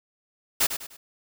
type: noise with echo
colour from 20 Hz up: white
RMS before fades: -21 dBFS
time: 0.6-0.67 s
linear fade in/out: 10 ms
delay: 100 ms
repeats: 3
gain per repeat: -9 dB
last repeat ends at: 0.97 s
effects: none